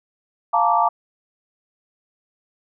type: chord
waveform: sine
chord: Bb major seventh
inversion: second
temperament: just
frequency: 699.2 / 874.1 / 932.3 / 1165.4 Hz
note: F5 / A5 / Bb5 / D6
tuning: +2 / -12 / 0 / -14 cents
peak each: -20 dBFS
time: 0.53-0.89 s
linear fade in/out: 10 ms
effects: none